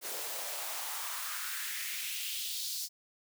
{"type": "noise with high-pass filter sweep", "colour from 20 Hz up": "white", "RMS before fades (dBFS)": -38, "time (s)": [0.01, 2.89], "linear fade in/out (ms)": 50, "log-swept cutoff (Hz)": [400, 5000], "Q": 2.4, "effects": []}